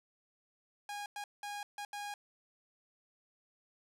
sawtooth tone bursts at uneven times, 820 Hz, G#5, 22 cents flat, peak -36 dBFS, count 5, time 0.89-1.06 / 1.16-1.24 / 1.43-1.63 / 1.78-1.85 / 1.93-2.14 s, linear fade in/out 2 ms, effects low-pass 12000 Hz 12 dB/octave

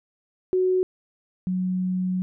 sine tone pair in turn, 370 / 184.09 Hz, F#4 / F#3, 0 / -9 cents, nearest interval octave, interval 1209 cents, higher first, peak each -18 / -22 dBFS, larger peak first, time 0.53-0.83 / 1.47-2.22 s, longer second, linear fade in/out 0 ms, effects none

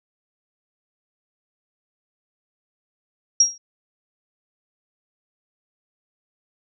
sine tone with exponential decay, 5630 Hz, F8, 13 cents sharp, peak -8 dBFS, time 3.4-3.58 s, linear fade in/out 5 ms, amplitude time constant 39 ms, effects none

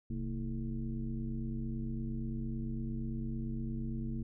sine tone with frequency modulation, 130.2 Hz, C3, 8 cents flat, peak -34 dBFS, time 0.1-4.23 s, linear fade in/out 5 ms, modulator 96.4 Hz, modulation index 1.5, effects none

